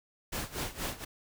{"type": "noise with tremolo", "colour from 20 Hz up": "pink", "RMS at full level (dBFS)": -34, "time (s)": [0.32, 1.05], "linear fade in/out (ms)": 10, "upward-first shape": "sine", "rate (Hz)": 4.2, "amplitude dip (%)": 85, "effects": []}